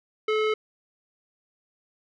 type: tone with low-pass filter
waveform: square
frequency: 431.7 Hz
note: A4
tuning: 33 cents flat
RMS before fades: -24 dBFS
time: 0.28-0.54 s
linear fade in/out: 5 ms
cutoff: 2700 Hz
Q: 1.6
effects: none